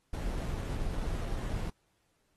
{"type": "noise with sample-and-hold", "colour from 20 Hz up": "brown", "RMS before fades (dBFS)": -34, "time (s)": [0.13, 1.7], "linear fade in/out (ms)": 5, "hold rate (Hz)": 4900, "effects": ["pink hiss -75 dBFS RMS until 2.36 s", "AAC 32 kbps"]}